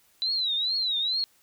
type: tone with vibrato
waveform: sine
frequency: 3952 Hz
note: B7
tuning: in tune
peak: -24 dBFS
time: 0.22-1.24 s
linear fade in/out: 0 ms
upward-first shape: triangle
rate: 2.3 Hz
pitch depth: 170 cents each way
effects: white hiss -63 dBFS RMS until 1.42 s